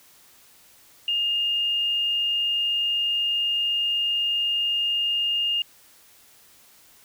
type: tone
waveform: sine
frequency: 2828 Hz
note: F7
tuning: 21 cents sharp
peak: -21 dBFS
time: 1.08-5.62 s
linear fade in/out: 2 ms
effects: white hiss -54 dBFS RMS until 7.04 s